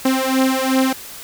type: beating tone pair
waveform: sawtooth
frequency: 261.6 / 264.3 Hz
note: C4 / C4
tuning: 0 / +18 cents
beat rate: 2.7 Hz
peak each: -14 dBFS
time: 0.05-0.93 s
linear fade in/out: 5 ms
effects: white hiss -35 dBFS RMS until 1.23 s